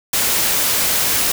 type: noise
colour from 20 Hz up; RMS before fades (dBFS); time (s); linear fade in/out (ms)
white; -17; 0.13-1.32; 5
effects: none